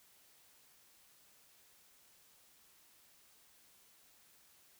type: silence
effects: white hiss -66 dBFS RMS until 4.79 s